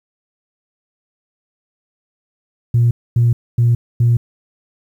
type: tone bursts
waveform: sine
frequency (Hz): 118.6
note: A#2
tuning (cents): +30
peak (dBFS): -8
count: 4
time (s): 2.74-4.17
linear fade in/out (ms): 5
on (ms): 170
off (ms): 250
effects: tanh soft clip ceiling -6 dBFS + 8-bit